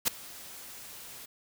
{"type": "noise with ADSR envelope", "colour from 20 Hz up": "white", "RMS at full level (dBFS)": -23, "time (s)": [0.05, 1.26], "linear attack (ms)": 27, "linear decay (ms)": 6, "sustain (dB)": -23, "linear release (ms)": 10, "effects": []}